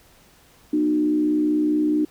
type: tone with frequency modulation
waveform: sine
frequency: 302.7 Hz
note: D#4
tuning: 48 cents flat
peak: -17 dBFS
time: 0.73-2.05 s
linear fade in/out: 5 ms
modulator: 64.6 Hz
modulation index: 0.52
effects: pink hiss -54 dBFS RMS until 2.1 s